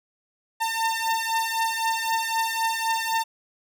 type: beating tone pair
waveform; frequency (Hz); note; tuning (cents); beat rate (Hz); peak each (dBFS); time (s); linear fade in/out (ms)
sawtooth; 901 / 904.9; A5 / A5; +41 / +48; 3.9; -22 / -23; 0.6-3.24; 20
effects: none